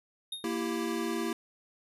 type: tone with exponential decay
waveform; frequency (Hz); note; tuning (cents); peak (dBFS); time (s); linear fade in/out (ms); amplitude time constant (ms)
square; 3700; A#7; -14; -33; 0.32-0.55; 5; 49
type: chord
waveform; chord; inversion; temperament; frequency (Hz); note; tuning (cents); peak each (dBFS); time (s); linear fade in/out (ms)
square; E diminished; second; equal with one note detuned; 233.1 / 332.7 / 392; Bb3 / E4 / G4; 0 / +16 / 0; -36 / -34 / -37; 0.44-1.33; 2
effects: resampled to 32000 Hz